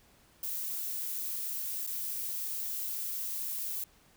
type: noise with dropouts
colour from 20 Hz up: violet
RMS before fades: -36 dBFS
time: 0.43-3.84 s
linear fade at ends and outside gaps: 2 ms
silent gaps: 1.866-1.873 s
effects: pink hiss -63 dBFS RMS until 4.16 s